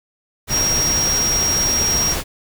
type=tone in noise; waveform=sine; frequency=5620 Hz; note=F8; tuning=10 cents sharp; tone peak=-16 dBFS; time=0.49-2.16 s; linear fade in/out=50 ms; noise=pink; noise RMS=-23 dBFS; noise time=0.47-2.24 s; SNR=+4 dB; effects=none